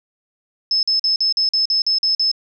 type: tone bursts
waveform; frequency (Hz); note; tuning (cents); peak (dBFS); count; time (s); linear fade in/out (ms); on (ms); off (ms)
sine; 5220; E8; -18; -14; 10; 0.71-2.315; 2; 120; 45
effects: none